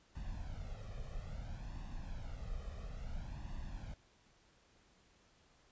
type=noise with flanger; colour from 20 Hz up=brown; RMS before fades=-44 dBFS; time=0.15-3.94 s; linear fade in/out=5 ms; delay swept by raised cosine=1.1 to 1.64 ms; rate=0.59 Hz; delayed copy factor=+0.8; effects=pink hiss -69 dBFS RMS until 5.71 s + resampled to 16000 Hz